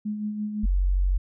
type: tone with tremolo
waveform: sine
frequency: 210.7 Hz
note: G#3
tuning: 25 cents sharp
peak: -25 dBFS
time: 0.05-0.66 s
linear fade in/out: 10 ms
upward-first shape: sine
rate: 5.9 Hz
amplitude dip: 45%
type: tone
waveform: sine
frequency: 46.25 Hz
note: F#1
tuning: in tune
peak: -19 dBFS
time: 0.63-1.18 s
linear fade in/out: 10 ms
effects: none